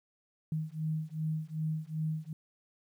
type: beating tone pair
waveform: sine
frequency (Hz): 155.56 / 158.16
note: D#3 / D#3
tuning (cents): 0 / +29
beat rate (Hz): 2.6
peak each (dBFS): -35 / -35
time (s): 0.52-2.33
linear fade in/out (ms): 2
effects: 11-bit